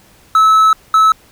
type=tone pair in turn; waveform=triangle; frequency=1300 / 1300 Hz; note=E6 / E6; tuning=-24 / -24 cents; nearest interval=unison; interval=0 cents; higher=neither; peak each=-4 dBFS; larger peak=neither; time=0.35-0.73 / 0.94-1.12 s; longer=first; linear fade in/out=2 ms; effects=pink hiss -47 dBFS RMS until 1.31 s